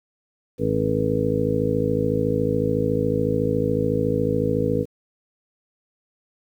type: harmonic tone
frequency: 53.9 Hz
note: A1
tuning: 35 cents flat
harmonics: 1 / 2 / 3 / 4 / 5 / 6 / 8 / 9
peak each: -35 / -27 / -27 / -30 / -26 / -33 / -26 / -24 dBFS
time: 0.58-4.86 s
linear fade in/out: 50 ms
effects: 9-bit